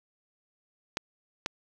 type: clicks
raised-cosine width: 0.2 ms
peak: -12 dBFS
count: 2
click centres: 0.971 / 1.461 s
effects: none